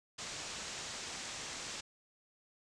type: low-pass noise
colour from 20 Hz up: white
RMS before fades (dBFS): -44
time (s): 0.18-1.81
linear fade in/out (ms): 10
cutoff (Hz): 7800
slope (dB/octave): 48
effects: none